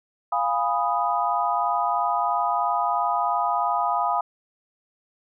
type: chord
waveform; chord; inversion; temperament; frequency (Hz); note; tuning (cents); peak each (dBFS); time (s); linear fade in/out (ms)
sine; F half-diminished seventh; none; equal with one note detuned; 698.5 / 821.5 / 987.8 / 1244.5; F5 / Ab5 / Cb6 / Eb6; 0 / -19 / 0 / 0; -26; 0.32-4.21; 5
effects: none